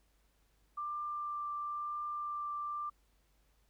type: tone with vibrato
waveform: sine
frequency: 1184 Hz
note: D6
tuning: 14 cents sharp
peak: -36 dBFS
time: 0.77-2.9 s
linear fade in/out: 10 ms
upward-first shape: triangle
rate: 0.99 Hz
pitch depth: 10 cents each way
effects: added 50 Hz sine -70 dBFS peak until 3.69 s + pink hiss -75 dBFS RMS until 3.69 s